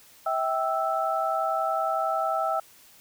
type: tone cluster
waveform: sine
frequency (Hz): 648 / 779 / 1318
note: E5 / G5 / E6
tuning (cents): -30 / -11 / -1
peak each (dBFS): -28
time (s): 0.26-2.6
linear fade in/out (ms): 5
effects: white hiss -54 dBFS RMS until 3 s